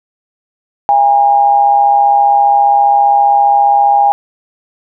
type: tone with amplitude modulation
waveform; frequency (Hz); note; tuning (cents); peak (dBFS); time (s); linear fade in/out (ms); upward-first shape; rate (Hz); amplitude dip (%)
sine; 812; G#5; -39; -3; 0.89-4.12; 0; sine; 135; 55
effects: none